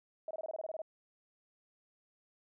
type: tone bursts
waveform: sine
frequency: 636 Hz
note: D#5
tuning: 38 cents sharp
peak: -37 dBFS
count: 11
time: 0.28-0.818 s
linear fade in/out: 2 ms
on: 28 ms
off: 23 ms
effects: none